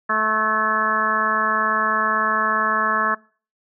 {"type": "harmonic tone with a mistuned harmonic", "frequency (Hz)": 217.8, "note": "A3", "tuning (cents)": -17, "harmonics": [1, 2, 3, 4, 5, 6, 7, 8], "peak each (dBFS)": [-31, -33, -29, -33, -22, -23, -29, -22], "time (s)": [0.09, 3.15], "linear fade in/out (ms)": 10, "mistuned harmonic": 8, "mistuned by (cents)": -26, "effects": ["noise-tail reverb RT60 0.4 s tail -22 dB re dry"]}